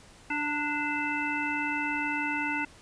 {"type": "harmonic tone with a mistuned harmonic", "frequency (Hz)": 293.7, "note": "D4", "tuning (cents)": 0, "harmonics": [1, 3, 5, 7, 9], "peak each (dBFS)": [-34, -34, -34, -34, -34], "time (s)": [0.3, 2.65], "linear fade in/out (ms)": 5, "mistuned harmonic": 3, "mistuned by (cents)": 29, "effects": ["pink hiss -54 dBFS RMS until 2.81 s", "resampled to 22050 Hz"]}